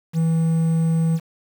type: tone with quantisation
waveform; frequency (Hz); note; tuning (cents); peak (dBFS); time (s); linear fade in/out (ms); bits
triangle; 163.2; E3; -17; -14; 0.13-1.2; 50; 7
effects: none